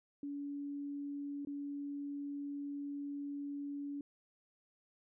sine tone with dropouts, 284.9 Hz, C#4, 48 cents sharp, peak -39 dBFS, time 0.23-4.01 s, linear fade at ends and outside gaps 2 ms, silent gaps 1.45-1.471 s, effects none

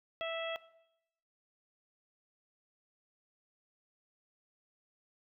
harmonic tone, 658 Hz, E5, 3 cents flat, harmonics 1 / 2 / 3 / 4 / 5, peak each -36 / -44 / -46 / -44 / -44 dBFS, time 0.21-0.56 s, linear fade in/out 0 ms, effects noise-tail reverb RT60 0.8 s tail -18 dB re dry

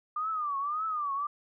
sine tone with vibrato, 1200 Hz, D6, 37 cents sharp, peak -29 dBFS, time 0.16-1.27 s, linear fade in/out 5 ms, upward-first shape triangle, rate 1.8 Hz, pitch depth 170 cents each way, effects none

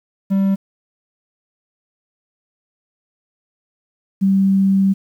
triangle / sine tone pair in turn, 195.2 / 193.96 Hz, G3 / G3, -7 / -18 cents, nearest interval unison, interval 11 cents, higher first, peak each -11 dBFS, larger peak neither, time 0.3-0.56 / 4.21-4.94 s, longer second, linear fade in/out 20 ms, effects 8-bit

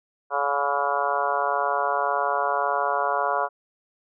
harmonic tone with a mistuned harmonic, 141.8 Hz, C#3, 40 cents sharp, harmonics 3 / 4 / 5 / 6 / 7 / 8 / 9 / 10, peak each -33 / -29 / -27 / -32 / -27 / -29 / -33 / -31 dBFS, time 0.3-3.49 s, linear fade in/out 50 ms, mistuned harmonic 9, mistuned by +29 cents, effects none

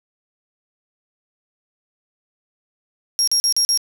35% pulse tone bursts, 5588 Hz, F8, in tune, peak -12 dBFS, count 5, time 3.19-3.775 s, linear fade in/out 0 ms, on 85 ms, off 40 ms, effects none

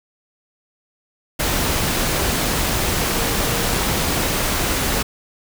sine tone in noise, 466.2 Hz, A#4, in tune, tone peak -30 dBFS, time 3.01-3.75 s, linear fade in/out 10 ms, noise pink, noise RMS -20 dBFS, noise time 1.39-5.03 s, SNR -13 dB, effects none

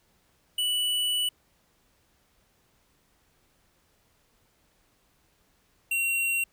square tone pair in turn, 2960 / 2743 Hz, F#7 / F7, 0 / -32 cents, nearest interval minor second, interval 132 cents, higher first, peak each -25 dBFS, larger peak neither, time 0.58-1.29 / 5.91-6.44 s, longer first, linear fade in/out 5 ms, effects pink hiss -67 dBFS RMS until 6.52 s

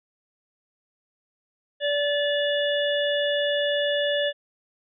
harmonic tone, 579 Hz, D5, 25 cents flat, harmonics 1 / 3 / 5 / 6, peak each -23 / -29 / -31 / -30 dBFS, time 1.8-4.33 s, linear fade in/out 50 ms, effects none

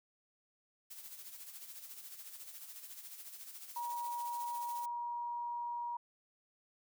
blue noise with tremolo, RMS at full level -48 dBFS, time 0.9-4.86 s, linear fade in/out 10 ms, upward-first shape sine, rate 14 Hz, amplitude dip 55%
sine tone, 953 Hz, A#5, 38 cents sharp, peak -37 dBFS, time 3.76-5.97 s, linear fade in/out 5 ms
effects none

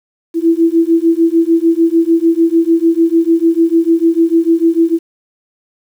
sine beating tone pair, 328.3 / 335 Hz, E4 / E4, -7 / +28 cents, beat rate 6.7 Hz, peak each -11 dBFS, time 0.34-4.99 s, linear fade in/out 50 ms, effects 7-bit

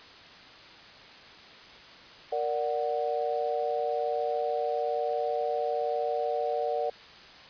sine chord, Bb augmented, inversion none, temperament equal, 466.2 / 587.3 / 740 Hz, Bb4 / D5 / F#5, 0 / 0 / 0 cents, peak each -31 dBFS, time 2.32-6.9 s, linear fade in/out 5 ms, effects white hiss -49 dBFS RMS until 7.49 s + resampled to 11025 Hz

